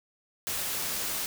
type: noise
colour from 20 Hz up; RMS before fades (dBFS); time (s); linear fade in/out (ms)
white; -32; 0.47-1.26; 0
effects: none